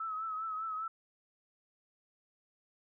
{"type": "tone with vibrato", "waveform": "sine", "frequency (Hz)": 1296, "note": "E6", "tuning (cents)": -30, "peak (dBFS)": -35, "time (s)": [0, 0.88], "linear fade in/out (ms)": 5, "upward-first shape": "triangle", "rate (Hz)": 5, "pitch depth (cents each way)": 56, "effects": []}